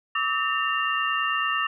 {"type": "tone cluster", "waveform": "sine", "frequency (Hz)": [1151, 1280, 1809, 2782], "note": ["D6", "D#6", "A6", "F7"], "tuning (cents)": [-35, 49, 48, -7], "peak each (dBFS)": -28, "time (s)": [0.15, 1.67], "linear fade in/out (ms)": 5, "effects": []}